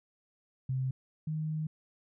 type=tone pair in turn; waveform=sine; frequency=130.81 / 155.68 Hz; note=C3 / D#3; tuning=0 / +1 cents; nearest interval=minor third; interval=301 cents; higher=second; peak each=-29 / -31 dBFS; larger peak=first; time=0.69-0.91 / 1.27-1.67 s; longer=second; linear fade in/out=5 ms; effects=none